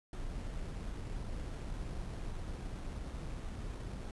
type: noise with sample-and-hold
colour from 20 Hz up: brown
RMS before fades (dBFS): -41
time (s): 0.13-4.11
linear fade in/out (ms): 2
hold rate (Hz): 4900
effects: resampled to 24000 Hz